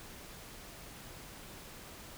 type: silence
effects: pink hiss -50 dBFS RMS until 2.17 s